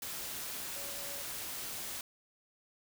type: tone in noise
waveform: sine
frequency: 564 Hz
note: C#5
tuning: 30 cents sharp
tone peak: -50 dBFS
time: 0.76-1.22 s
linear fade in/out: 2 ms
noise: white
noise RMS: -41 dBFS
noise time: 0.02-2.01 s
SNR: -12 dB
effects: none